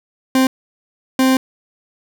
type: tone bursts at uneven times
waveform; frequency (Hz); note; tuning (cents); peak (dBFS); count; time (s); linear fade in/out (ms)
40% pulse; 261.6; C4; 0; -10; 2; 0.35-0.47 / 1.19-1.37; 2
effects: none